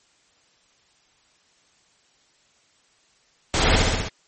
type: noise with echo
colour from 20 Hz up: pink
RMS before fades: -20 dBFS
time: 3.54-3.76 s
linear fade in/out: 0 ms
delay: 65 ms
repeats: 5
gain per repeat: -2 dB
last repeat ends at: 4.085 s
effects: white hiss -61 dBFS RMS until 4.27 s + MP3 32 kbps